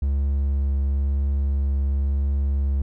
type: tone with vibrato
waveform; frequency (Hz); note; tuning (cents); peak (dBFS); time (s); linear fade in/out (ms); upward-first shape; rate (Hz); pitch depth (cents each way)
triangle; 69.3; C#2; 0; -17; 0.02-2.82; 5; triangle; 0.98; 12
effects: none